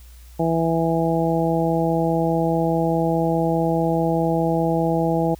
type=harmonic tone; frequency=164.81 Hz; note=E3; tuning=in tune; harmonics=1 / 2 / 3 / 4 / 5; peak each=-22 / -23 / -24 / -25 / -26 dBFS; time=0.39-5.35 s; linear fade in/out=10 ms; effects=added 60 Hz sine -41 dBFS peak until 5.39 s + white hiss -53 dBFS RMS until 5.39 s